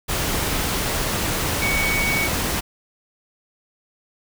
sine tone in noise, 2240 Hz, C#7, 18 cents sharp, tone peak -21 dBFS, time 1.61-2.28 s, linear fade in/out 20 ms, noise pink, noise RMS -23 dBFS, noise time 0.08-2.61 s, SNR -1 dB, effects none

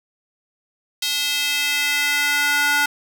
square tone with high-pass filter sweep, 290 Hz, D4, 22 cents flat, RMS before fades -20 dBFS, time 1.02-2.86 s, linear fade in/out 5 ms, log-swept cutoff 3500 to 1300 Hz, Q 2, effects 8-bit

